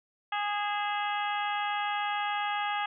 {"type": "harmonic tone with a mistuned harmonic", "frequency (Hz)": 412.2, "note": "G#4", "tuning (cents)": -13, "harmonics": [2, 3, 4, 5, 6, 7, 8], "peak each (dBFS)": [-31, -35, -37, -39, -41, -42, -43], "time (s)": [0.32, 2.86], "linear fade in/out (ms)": 5, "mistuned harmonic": 6, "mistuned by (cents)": 84, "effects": []}